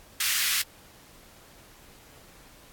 pink high-pass noise, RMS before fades -26 dBFS, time 0.2-0.62 s, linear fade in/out 5 ms, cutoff 1700 Hz, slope 24 dB/octave, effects pink hiss -53 dBFS RMS until 2.72 s + AAC 64 kbps

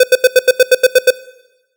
square tone bursts, 506 Hz, B4, 42 cents sharp, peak -4 dBFS, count 10, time 0-1.106 s, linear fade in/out 5 ms, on 35 ms, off 84 ms, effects noise-tail reverb RT60 1.0 s tail -19 dB re dry

